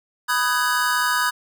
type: chord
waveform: square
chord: G# minor seventh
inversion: first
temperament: equal with one note detuned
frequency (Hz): 987.8 / 1244.5 / 1510.2 / 1661.2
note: B5 / D#6 / F#6 / G#6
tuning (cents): 0 / 0 / +35 / 0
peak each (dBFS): -25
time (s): 0.28-1.31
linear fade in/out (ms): 20
effects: none